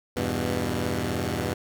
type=chord; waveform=10% pulse; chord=E minor; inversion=none; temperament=equal with one note detuned; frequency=82.41 / 99.37 / 123.47 Hz; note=E2 / G2 / B2; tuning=0 / +24 / 0 cents; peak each=-22 dBFS; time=0.16-1.54 s; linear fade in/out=10 ms; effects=none